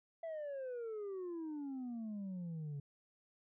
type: exponential sweep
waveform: sine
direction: down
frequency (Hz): 670 to 139.4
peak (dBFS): -38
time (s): 0.23-2.8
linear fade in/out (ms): 5
effects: tanh soft clip ceiling -40 dBFS